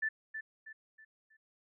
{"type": "tone with echo", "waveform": "sine", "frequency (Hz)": 1760, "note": "A6", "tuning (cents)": 0, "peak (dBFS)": -30, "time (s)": [0.02, 0.09], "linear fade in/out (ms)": 10, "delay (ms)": 320, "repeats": 4, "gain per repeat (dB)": -8, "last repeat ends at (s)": 1.37, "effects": []}